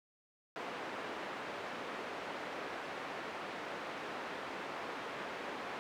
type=band-pass noise; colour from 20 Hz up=pink; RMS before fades=-43 dBFS; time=0.56-5.79 s; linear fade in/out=0 ms; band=370 to 2200 Hz; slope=12 dB/octave; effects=none